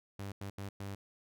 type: tone bursts at uneven times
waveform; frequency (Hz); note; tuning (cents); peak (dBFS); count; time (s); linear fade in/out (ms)
sawtooth; 99.2; G2; +21; -36; 4; 0.19-0.32 / 0.41-0.5 / 0.58-0.69 / 0.8-0.95; 5
effects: none